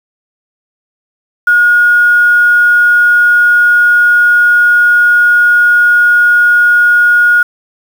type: tone with quantisation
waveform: sine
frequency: 1440 Hz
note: F#6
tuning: 47 cents flat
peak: -4 dBFS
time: 1.47-7.43 s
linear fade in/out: 5 ms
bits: 5
effects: none